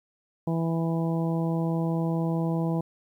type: harmonic tone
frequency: 164.81 Hz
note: E3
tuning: in tune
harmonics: 1 / 2 / 3 / 4 / 5 / 6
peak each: -25 / -31 / -35 / -37 / -39 / -41 dBFS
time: 0.47-2.81 s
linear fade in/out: 5 ms
effects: 10-bit